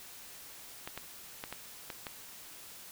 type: clicks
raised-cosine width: 0.3 ms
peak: -23 dBFS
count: 6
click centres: 0.875 / 0.976 / 1.439 / 1.526 / 1.902 / 2.068 s
effects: white hiss -50 dBFS RMS until 2.91 s